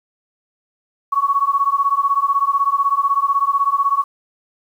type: beating tone pair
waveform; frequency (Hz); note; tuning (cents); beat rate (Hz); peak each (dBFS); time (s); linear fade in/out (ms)
sine; 1108.7 / 1124.7; C#6 / C#6; 0 / +25; 16; -17; 1.12-4.04; 10
effects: 8-bit